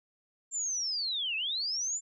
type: linear two-way sweep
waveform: sine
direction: down then up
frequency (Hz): 7390 to 2534 to 7280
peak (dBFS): -30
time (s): 0.51-2.01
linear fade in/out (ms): 50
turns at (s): 1.36
effects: none